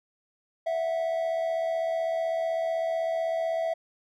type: tone pair together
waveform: triangle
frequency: 658 / 733.9 Hz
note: E5 / F#5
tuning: -3 / -14 cents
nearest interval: major second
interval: 189 cents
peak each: -24 / -33 dBFS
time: 0.66-3.74 s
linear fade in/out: 10 ms
effects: none